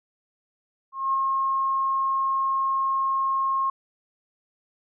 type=tone with ADSR envelope; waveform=sine; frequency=1076 Hz; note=C6; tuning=48 cents sharp; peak=-19 dBFS; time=0.92-3.7 s; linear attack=220 ms; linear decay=4 ms; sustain=-2 dB; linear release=4 ms; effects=none